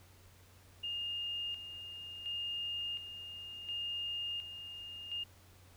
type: tone with tremolo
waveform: sine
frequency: 2828 Hz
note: F7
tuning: 21 cents sharp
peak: -36 dBFS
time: 0.83-5.24 s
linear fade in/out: 10 ms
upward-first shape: square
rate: 0.7 Hz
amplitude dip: 60%
effects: added 91 Hz sine -60 dBFS peak until 5.76 s + pink hiss -63 dBFS RMS until 5.76 s